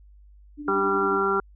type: tone with tremolo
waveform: sine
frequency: 293.7 Hz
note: D4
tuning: in tune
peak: -28 dBFS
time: 0.57-1.23 s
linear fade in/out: 50 ms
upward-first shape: sine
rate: 11 Hz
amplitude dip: 65%
type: harmonic tone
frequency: 196 Hz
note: G3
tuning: in tune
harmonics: 1 / 2 / 4 / 5 / 6 / 7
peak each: -33 / -24 / -32 / -32 / -31 / -24 dBFS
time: 0.68-1.4 s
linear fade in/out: 2 ms
effects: added 50 Hz sine -48 dBFS peak until 1.55 s